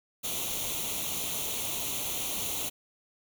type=noise with comb filter; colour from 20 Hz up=white; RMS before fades=-33 dBFS; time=0.23-2.7 s; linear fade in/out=20 ms; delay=0.3 ms; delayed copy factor=+0.75; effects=none